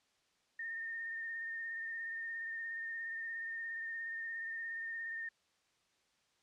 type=tone with vibrato; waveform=sine; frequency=1825 Hz; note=A#6; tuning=37 cents flat; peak=-39 dBFS; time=0.59-5.29 s; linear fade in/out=5 ms; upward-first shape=triangle; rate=17 Hz; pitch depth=33 cents each way; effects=white hiss -75 dBFS RMS until 6.42 s + low-pass 6000 Hz 12 dB/octave